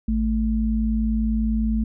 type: tone pair together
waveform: sine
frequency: 55 / 220 Hz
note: A1 / A3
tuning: 0 / 0 cents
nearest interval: 2 octaves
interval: 2400 cents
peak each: -22 / -21 dBFS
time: 0.08-1.84 s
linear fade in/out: 5 ms
effects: none